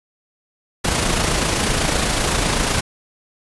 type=noise with amplitude modulation; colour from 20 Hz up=pink; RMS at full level=-17 dBFS; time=0.84-2.81 s; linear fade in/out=10 ms; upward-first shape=sine; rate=27.9 Hz; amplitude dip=40%; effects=resampled to 24000 Hz